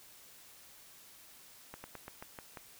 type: slowing click train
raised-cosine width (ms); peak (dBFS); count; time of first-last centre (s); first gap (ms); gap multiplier
0.5; -29; 7; 1.74-2.572; 100; 1.13
effects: white hiss -57 dBFS RMS until 2.79 s